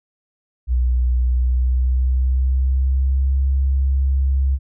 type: tone with pitch glide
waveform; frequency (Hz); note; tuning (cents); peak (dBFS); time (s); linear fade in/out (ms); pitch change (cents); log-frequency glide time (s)
sine; 61.7 to 67.28; B1 to C2; -1 to +49; -14; 0.67-4.59; 50; +150; 1.23-3.39
effects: none